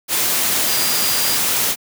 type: tone in noise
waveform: sine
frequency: 4829 Hz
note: D8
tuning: 47 cents sharp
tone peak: -24 dBFS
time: 0.65-1.4 s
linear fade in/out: 50 ms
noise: white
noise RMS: -18 dBFS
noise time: 0.08-1.76 s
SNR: -9 dB
effects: high-pass 100 Hz 12 dB/octave